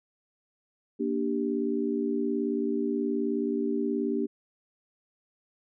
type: chord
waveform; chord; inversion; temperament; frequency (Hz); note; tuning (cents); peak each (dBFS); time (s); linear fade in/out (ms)
sine; G minor; first; just; 235.2 / 294 / 392; Bb3 / D4 / G4; +16 / +2 / 0; -30; 0.99-4.27; 20
effects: none